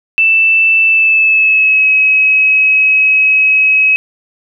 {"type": "tone with pitch glide", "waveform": "sine", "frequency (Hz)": [2651, 2556], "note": ["E7", "D#7"], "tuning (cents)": [9, 46], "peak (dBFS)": -6, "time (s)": [0.18, 3.96], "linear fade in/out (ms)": 0, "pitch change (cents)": -63, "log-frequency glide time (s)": [0.85, 1.89], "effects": []}